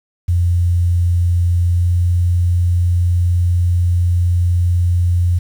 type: tone with pitch glide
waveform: sine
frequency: 87.31 to 87.92 Hz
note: F2 to F2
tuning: 0 to +12 cents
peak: -11 dBFS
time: 0.28-5.39 s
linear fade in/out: 10 ms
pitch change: +12 cents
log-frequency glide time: 1.7-1.87 s
effects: 7-bit